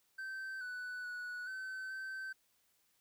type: tone with pitch steps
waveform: triangle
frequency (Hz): 1550 / 1488 / 1471 / 1530 / 1545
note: G6 / F#6 / F#6 / G6 / G6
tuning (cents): -20 / +9 / -11 / -42 / -26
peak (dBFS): -39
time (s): 0.18-2.33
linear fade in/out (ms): 10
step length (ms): 430
effects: white hiss -75 dBFS RMS until 3 s